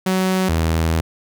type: tone pair in turn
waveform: sawtooth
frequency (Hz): 187.2 / 81.34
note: F#3 / E2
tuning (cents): +20 / -23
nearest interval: octave + major second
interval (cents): 1443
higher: first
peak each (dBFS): -12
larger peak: neither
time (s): 0.06-0.49 / 0.49-1.01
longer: second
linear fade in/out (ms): 5
effects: none